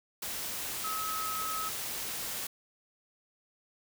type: tone in noise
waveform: sine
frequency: 1283 Hz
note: E6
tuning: 47 cents flat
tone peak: -34 dBFS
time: 0.84-1.69 s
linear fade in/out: 5 ms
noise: white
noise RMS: -37 dBFS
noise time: 0.22-2.47 s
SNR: 0 dB
effects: none